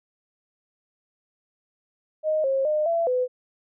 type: tone with pitch steps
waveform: sine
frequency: 621 / 538 / 609 / 672 / 503 Hz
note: D#5 / C5 / D#5 / E5 / B4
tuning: -3 / +48 / -37 / +33 / +32 cents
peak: -20 dBFS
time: 2.23-3.28 s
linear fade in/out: 50 ms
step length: 210 ms
effects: none